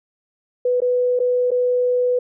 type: tone with dropouts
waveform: sine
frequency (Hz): 495.5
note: B4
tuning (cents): +6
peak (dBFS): -15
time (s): 0.65-2.19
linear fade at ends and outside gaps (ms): 5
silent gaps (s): 0.804-0.818 / 1.192-1.2 / 1.507-1.515
effects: none